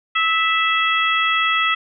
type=harmonic tone with a mistuned harmonic; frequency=659.3 Hz; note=E5; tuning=in tune; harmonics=2 / 3 / 4 / 5; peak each=-19 / -21 / -22 / -23 dBFS; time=0.15-1.75 s; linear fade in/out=10 ms; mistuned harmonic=2; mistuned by=-22 cents; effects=none